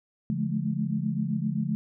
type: tone cluster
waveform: sine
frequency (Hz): 143.1 / 173.2 / 209.9 / 217.6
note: D3 / F3 / G#3 / A3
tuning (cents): -45 / -14 / +19 / -19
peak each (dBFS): -31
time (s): 0.3-1.75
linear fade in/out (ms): 0
effects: none